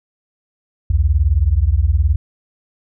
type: beating tone pair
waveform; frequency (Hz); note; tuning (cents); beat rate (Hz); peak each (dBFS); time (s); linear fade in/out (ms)
sine; 63.9 / 82.9; C2 / E2; -40 / +10; 19; -14; 0.9-2.16; 5
effects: none